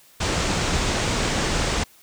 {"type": "low-pass noise", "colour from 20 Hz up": "pink", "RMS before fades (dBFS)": -23, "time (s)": [0.2, 1.84], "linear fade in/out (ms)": 10, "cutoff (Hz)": 8300, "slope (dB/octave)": 48, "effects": ["white hiss -53 dBFS RMS until 2.02 s"]}